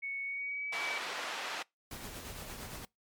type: tone with pitch glide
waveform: sine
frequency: 2217 to 2294 Hz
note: C#7 to D7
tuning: 0 to -41 cents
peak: -35 dBFS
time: 0.02-0.99 s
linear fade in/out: 20 ms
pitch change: +59 cents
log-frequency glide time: 0.23-0.73 s
type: band-pass noise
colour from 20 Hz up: pink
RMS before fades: -39 dBFS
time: 0.72-1.63 s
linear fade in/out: 10 ms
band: 740 to 4200 Hz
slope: 12 dB/octave
type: noise with tremolo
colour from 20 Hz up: pink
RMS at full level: -43 dBFS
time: 1.91-2.85 s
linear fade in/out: 2 ms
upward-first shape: sine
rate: 8.7 Hz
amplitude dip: 35%
effects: noise-tail reverb RT60 0.2 s tail -25 dB re dry + MP3 96 kbps